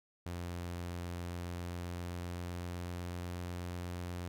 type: tone with pitch glide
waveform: sawtooth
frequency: 87.31 to 88.32 Hz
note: F2 to F2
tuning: 0 to +20 cents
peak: -35 dBFS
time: 0.26-4.28 s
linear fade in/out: 0 ms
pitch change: +20 cents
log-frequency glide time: 1.09-3.51 s
effects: none